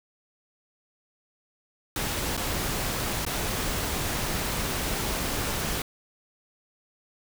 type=noise with dropouts; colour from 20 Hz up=pink; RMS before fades=-29 dBFS; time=1.96-5.82 s; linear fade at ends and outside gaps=2 ms; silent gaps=2.368-2.375 / 3.251-3.264 s; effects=none